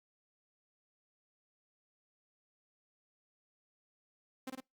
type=tone with echo; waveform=sawtooth; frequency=261.6 Hz; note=C4; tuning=in tune; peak=-35 dBFS; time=4.47-4.5 s; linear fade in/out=5 ms; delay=52 ms; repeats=2; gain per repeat=-2 dB; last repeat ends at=4.604 s; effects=noise-tail reverb RT60 0.2 s tail -25 dB re dry + Opus 48 kbps